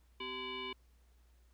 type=tone with frequency modulation; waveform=sine; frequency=1664 Hz; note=G#6; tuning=3 cents sharp; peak=-39 dBFS; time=0.2-0.73 s; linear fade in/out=5 ms; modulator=639 Hz; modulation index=2.6; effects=added 60 Hz sine -63 dBFS peak until 1.53 s + pink hiss -75 dBFS RMS until 1.53 s